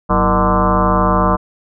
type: tone with frequency modulation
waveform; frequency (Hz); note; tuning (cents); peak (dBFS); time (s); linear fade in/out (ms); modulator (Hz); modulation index
sine; 608; D#5; -40; -10; 0.09-1.37; 20; 141; 4.5
effects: none